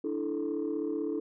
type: chord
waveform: sine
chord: D suspended second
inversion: none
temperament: equal with one note detuned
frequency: 293.7 / 329.6 / 436 Hz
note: D4 / E4 / A4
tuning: 0 / 0 / -16 cents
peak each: -33 dBFS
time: 0.04-1.2 s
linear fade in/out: 5 ms
effects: tanh soft clip ceiling -24 dBFS